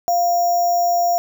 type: tone with sample-and-hold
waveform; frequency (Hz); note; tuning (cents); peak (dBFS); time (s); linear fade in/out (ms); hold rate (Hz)
sine; 698.5; F5; 0; -14; 0.08-1.18; 0; 6300
effects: none